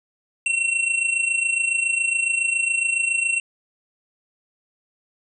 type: tone with amplitude modulation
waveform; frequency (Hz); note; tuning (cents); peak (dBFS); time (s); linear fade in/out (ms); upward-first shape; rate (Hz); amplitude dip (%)
square; 2720; F7; -46; -17; 0.46-3.4; 2; sine; 27.2; 65
effects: resampled to 24000 Hz